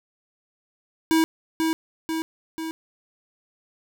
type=tone with echo; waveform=square; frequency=322.2 Hz; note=E4; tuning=39 cents flat; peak=-17 dBFS; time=1.11-1.24 s; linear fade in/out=0 ms; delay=490 ms; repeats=3; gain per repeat=-4 dB; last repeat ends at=2.71 s; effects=none